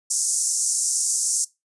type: band-pass noise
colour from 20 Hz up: pink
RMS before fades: -23 dBFS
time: 0.1-1.45 s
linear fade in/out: 10 ms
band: 5900 to 10000 Hz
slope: 48 dB/octave
effects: noise-tail reverb RT60 0.2 s tail -20 dB re dry + resampled to 24000 Hz